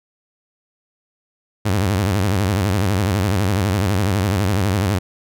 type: tone with vibrato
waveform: sawtooth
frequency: 98 Hz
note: G2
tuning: in tune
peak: -12 dBFS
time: 1.65-4.99 s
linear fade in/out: 10 ms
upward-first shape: sine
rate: 12 Hz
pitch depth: 170 cents each way
effects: none